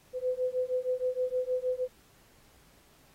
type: beating tone pair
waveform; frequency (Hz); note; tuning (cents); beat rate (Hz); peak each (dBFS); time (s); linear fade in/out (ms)
sine; 503 / 509.4; B4 / C5; +32 / -46; 6.4; -31 / -31; 0.13-1.88; 50
effects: pink hiss -62 dBFS RMS until 3.14 s + AAC 48 kbps